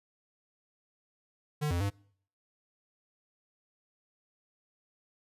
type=tone with pitch steps; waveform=square; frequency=149.9 / 87 / 100.1 Hz; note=D3 / F2 / G2; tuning=+36 / -6 / +37 cents; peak=-29 dBFS; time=1.61-1.904 s; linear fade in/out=20 ms; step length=98 ms; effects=noise-tail reverb RT60 0.6 s tail -25 dB re dry + resampled to 32000 Hz